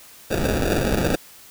violet noise with sample-and-hold, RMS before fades -21 dBFS, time 0.3-1.16 s, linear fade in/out 10 ms, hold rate 1050 Hz, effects white hiss -46 dBFS RMS until 1.5 s

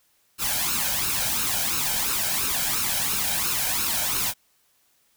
white noise with flanger, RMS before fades -25 dBFS, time 0.38-4.34 s, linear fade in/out 50 ms, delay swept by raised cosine 0.74 to 1.31 ms, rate 2.9 Hz, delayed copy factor +0.65, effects white hiss -65 dBFS RMS until 5.16 s

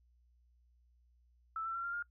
sine tone with pitch steps, 1318.5 / 1341.5 / 1365 / 1388.9 / 1413.1 Hz, E6 / E6 / F6 / F6 / F6, 0 / +30 / -40 / -10 / +20 cents, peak -36 dBFS, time 1.56-2.025 s, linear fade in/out 2 ms, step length 93 ms, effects noise-tail reverb RT60 0.1 s tail -23 dB re dry + added 60 Hz sine -66 dBFS peak until 2.1 s

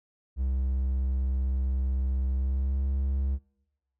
triangle tone with pitch glide, 65.41 to 67.76 Hz, C2 to C#2, 0 to -39 cents, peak -23 dBFS, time 0.36-3.39 s, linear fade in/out 50 ms, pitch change +61 cents, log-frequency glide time 2.31-2.83 s, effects noise-tail reverb RT60 0.9 s tail -22 dB re dry

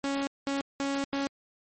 sawtooth tone bursts at uneven times, 277.2 Hz, C#4, in tune, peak -24 dBFS, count 4, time 0.04-0.27 / 0.47-0.61 / 0.8-1.04 / 1.13-1.27 s, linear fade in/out 0 ms, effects MP3 32 kbps

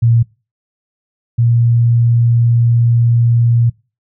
sine tone pair in turn, 116.54 / 117.89 Hz, A#2 / A#2, 0 / +20 cents, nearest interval unison, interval 20 cents, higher second, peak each -7 / -8 dBFS, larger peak first, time 0.02-0.23 / 1.38-3.7 s, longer second, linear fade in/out 10 ms, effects noise-tail reverb RT60 0.3 s tail -23 dB re dry

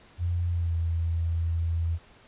sine tone with pitch glide, 87 to 83.26 Hz, F2 to E2, -6 to +18 cents, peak -24 dBFS, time 0.18-1.99 s, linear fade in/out 50 ms, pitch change -76 cents, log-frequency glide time 0.48-0.76 s, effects pink hiss -55 dBFS RMS until 2.27 s + resampled to 8000 Hz

